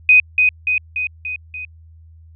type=tone with echo; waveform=sine; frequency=2500 Hz; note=D#7; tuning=8 cents sharp; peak=-6 dBFS; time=0.09-0.2 s; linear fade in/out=2 ms; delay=290 ms; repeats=5; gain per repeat=-4 dB; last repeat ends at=1.65 s; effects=added 81 Hz sine -41 dBFS peak until 2.35 s